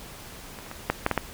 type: clicks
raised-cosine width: 0.5 ms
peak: -25 / -28 / -21 / -6 / -6 / -8 / -7 dBFS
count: 7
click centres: 0.588 / 0.664 / 0.714 / 0.9 / 1.064 / 1.113 / 1.177 s
effects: pink hiss -43 dBFS RMS until 1.33 s